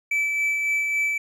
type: tone with tremolo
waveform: triangle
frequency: 2312 Hz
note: D7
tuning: 28 cents flat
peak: -18 dBFS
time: 0.11-1.18 s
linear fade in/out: 5 ms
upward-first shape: sine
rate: 3.6 Hz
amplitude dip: 30%
effects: none